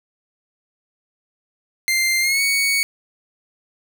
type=tone with pitch glide; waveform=sawtooth; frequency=2093 to 2230 Hz; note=C7 to C#7; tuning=0 to +10 cents; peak=-13 dBFS; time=1.88-2.83 s; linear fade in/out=0 ms; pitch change=+110 cents; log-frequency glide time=2.21-2.41 s; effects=none